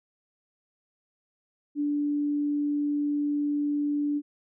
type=tone; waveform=sine; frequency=291.7 Hz; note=D4; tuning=12 cents flat; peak=-24 dBFS; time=1.75-4.22 s; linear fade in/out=50 ms; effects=none